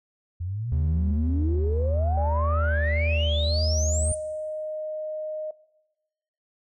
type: exponential sweep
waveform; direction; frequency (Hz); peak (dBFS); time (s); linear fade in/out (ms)
sine; up; 84 to 9310; -27; 0.4-4.15; 10
type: tone with vibrato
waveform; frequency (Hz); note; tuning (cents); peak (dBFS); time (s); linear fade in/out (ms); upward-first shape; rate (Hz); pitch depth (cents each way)
triangle; 77.78; D#2; 0; -19; 0.72-4.12; 0; triangle; 1.8; 41
type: tone with pitch glide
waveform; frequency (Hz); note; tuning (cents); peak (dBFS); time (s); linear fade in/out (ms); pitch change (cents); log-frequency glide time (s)
sine; 587.3 to 618.3; D5 to D#5; 0 to -11; -28; 2.17-5.51; 5; +89; 3.5-3.58
effects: noise-tail reverb RT60 1.0 s tail -20 dB re dry + tanh soft clip ceiling -13 dBFS